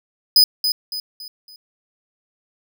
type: tone with echo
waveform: 45% pulse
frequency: 5000 Hz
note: D#8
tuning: 8 cents sharp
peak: -8 dBFS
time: 0.36-0.44 s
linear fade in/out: 2 ms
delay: 280 ms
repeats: 4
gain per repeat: -8 dB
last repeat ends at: 1.56 s
effects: none